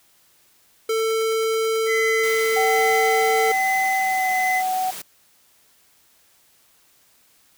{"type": "tone", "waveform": "square", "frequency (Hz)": 445.4, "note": "A4", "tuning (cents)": 21, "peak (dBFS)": -20, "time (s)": [0.89, 3.52], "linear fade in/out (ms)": 5}
{"type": "tone with tremolo", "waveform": "triangle", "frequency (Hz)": 2029, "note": "B6", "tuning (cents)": 46, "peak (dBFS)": -19, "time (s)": [1.86, 4.63], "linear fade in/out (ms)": 50, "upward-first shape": "triangle", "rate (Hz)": 1.2, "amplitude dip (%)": 35}
{"type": "high-pass noise", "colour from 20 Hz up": "white", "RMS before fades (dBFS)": -34, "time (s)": [2.23, 5.02], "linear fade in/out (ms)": 5, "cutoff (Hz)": 120, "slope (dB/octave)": 96}
{"type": "tone with pitch glide", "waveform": "sine", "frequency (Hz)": [768, 747], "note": ["G5", "F#5"], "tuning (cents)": [-36, 16], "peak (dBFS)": -20, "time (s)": [2.56, 4.91], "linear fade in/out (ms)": 10, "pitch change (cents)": -48, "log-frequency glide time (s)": [3.98, 4.36]}
{"effects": ["white hiss -58 dBFS RMS until 7.57 s"]}